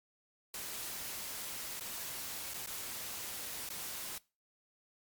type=noise with dropouts; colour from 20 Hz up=white; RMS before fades=-42 dBFS; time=0.54-4.18 s; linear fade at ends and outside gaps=2 ms; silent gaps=1.797-1.808 / 2.537-2.542 / 2.662-2.672 / 3.69-3.702 s; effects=noise-tail reverb RT60 0.3 s tail -22 dB re dry + MP3 96 kbps